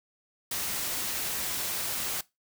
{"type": "noise", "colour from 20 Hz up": "white", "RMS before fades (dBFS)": -32, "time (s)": [0.51, 2.21], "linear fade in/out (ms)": 5, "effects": ["noise-tail reverb RT60 0.2 s tail -20 dB re dry"]}